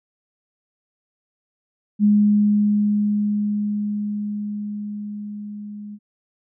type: tone with level ramp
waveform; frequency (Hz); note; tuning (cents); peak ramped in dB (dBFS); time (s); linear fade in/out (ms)
sine; 207.7; G#3; 0; -11 to -32; 1.99-5.99; 50
effects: none